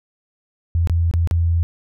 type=tone with dropouts; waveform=sine; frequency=84.2 Hz; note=E2; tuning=37 cents sharp; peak=-14 dBFS; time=0.75-1.63 s; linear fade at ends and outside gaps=0 ms; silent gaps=0.873-0.897 / 1.112-1.138 / 1.274-1.311 s; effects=none